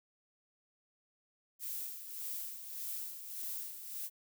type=noise with tremolo; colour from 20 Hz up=violet; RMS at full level=-40 dBFS; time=1.59-4.1 s; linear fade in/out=50 ms; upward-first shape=sine; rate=1.7 Hz; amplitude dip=60%; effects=none